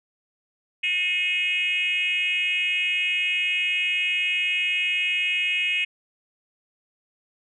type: tone with frequency modulation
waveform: sine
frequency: 2524 Hz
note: D#7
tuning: 24 cents sharp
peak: -20 dBFS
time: 0.83-5.85 s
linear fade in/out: 10 ms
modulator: 356 Hz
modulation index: 1
effects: tanh soft clip ceiling -16 dBFS